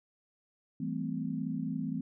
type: chord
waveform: sine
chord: A minor seventh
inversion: second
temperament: equal with one note detuned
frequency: 164.81 / 196 / 220 / 257.4 Hz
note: E3 / G3 / A3 / C4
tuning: 0 / 0 / 0 / -28 cents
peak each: -37 / -40 / -38 / -36 dBFS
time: 0.8-2.01 s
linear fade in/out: 5 ms
effects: none